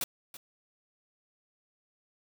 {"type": "noise with echo", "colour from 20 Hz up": "white", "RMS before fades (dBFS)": -32, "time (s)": [0.01, 0.04], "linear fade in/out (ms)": 2, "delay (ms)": 330, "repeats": 1, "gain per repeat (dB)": -14, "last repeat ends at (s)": 0.37, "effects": []}